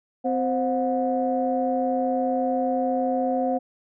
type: tone cluster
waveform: sine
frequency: 257.8 / 524 / 725 Hz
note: C4 / C5 / F#5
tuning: -26 / +2 / -35 cents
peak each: -25 dBFS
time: 0.24-3.59 s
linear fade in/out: 20 ms
effects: tanh soft clip ceiling -11 dBFS